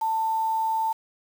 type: tone with quantisation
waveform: sine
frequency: 890 Hz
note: A5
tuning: 20 cents sharp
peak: -22 dBFS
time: 0.01-0.93 s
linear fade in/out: 10 ms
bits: 7
effects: none